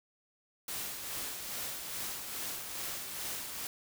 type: noise with tremolo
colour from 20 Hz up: white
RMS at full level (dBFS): -38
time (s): 0.68-3.67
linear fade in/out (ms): 2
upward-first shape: sine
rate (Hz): 2.4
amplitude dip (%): 40
effects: none